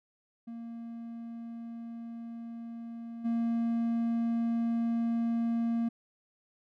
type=tone with level steps; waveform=triangle; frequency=231.7 Hz; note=A#3; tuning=10 cents flat; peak=-37 / -25 dBFS; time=0.47-5.89 s; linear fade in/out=10 ms; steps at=3.24 s; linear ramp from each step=20 ms; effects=none